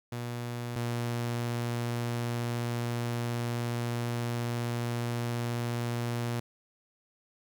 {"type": "tone pair in turn", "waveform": "sawtooth", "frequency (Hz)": [120, 119.03], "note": ["B2", "A#2"], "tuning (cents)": [-49, 37], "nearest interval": "unison", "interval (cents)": 14, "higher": "first", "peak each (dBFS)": [-30, -26], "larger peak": "second", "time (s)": [[0.12, 0.76], [0.76, 6.4]], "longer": "second", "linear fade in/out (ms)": 5, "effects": ["10-bit"]}